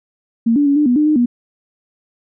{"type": "tone with pitch steps", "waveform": "sine", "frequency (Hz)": [229.8, 289.5, 281.9, 297.9, 245.4, 301, 305.4, 241.4], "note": ["A#3", "D4", "C#4", "D4", "B3", "D4", "D#4", "B3"], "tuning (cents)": [-25, -25, 29, 25, -11, 43, -32, -39], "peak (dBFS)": -10, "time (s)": [0.46, 1.26], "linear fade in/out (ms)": 10, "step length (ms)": 100, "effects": []}